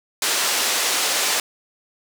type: band-pass noise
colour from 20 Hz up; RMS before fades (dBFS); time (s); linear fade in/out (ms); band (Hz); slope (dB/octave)
white; -21; 0.22-1.4; 2; 390 to 7700; 12
effects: none